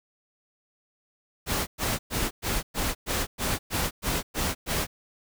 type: noise bursts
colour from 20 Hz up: pink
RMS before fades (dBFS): -27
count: 11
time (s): 1.46-4.87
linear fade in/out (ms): 50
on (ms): 210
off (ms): 110
effects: none